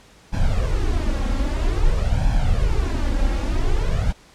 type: noise with flanger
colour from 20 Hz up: brown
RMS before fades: -19 dBFS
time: 0.32-4.13 s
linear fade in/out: 20 ms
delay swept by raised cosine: 1.2 to 3.7 ms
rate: 0.51 Hz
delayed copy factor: +0.75
effects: pink hiss -50 dBFS RMS until 4.34 s + low-pass 8000 Hz 12 dB/octave

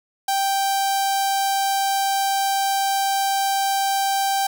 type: tone with notch filter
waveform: sawtooth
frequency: 784 Hz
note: G5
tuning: in tune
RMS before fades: -21 dBFS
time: 0.28-4.47 s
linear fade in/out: 5 ms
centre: 2000 Hz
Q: 0.99
effects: none

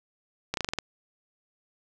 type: slowing click train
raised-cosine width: 0.2 ms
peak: -11 dBFS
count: 7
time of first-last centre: 0.54-0.787 s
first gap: 32 ms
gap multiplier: 1.1
effects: none

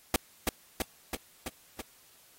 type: noise with echo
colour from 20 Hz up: pink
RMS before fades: -24 dBFS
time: 0.14-0.16 s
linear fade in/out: 2 ms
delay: 330 ms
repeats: 5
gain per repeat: -3 dB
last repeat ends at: 1.81 s
effects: white hiss -60 dBFS RMS until 2.38 s + AAC 48 kbps

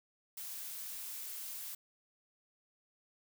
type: noise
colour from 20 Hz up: blue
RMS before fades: -44 dBFS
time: 0.37-1.75 s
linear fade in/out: 5 ms
effects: none

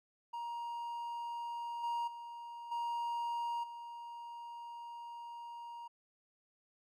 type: tone with level steps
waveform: triangle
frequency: 942 Hz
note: A#5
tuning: 18 cents sharp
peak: -37 / -32 / -43 / -33 / -43 dBFS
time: 0.33-5.88 s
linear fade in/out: 10 ms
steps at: 1.83 / 2.07 / 2.71 / 3.63 s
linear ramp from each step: 10 ms
effects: none

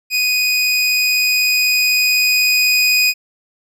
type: tone with level ramp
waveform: 25% pulse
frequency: 2489 Hz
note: D#7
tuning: in tune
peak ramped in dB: -10 to -7 dBFS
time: 0.1-3.14 s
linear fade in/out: 50 ms
effects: none

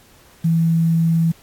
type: tone with quantisation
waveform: sine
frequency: 164.81 Hz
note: E3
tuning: in tune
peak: -13 dBFS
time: 0.44-1.32 s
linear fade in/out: 10 ms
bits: 7
effects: pink hiss -50 dBFS RMS until 1.42 s + AAC 64 kbps

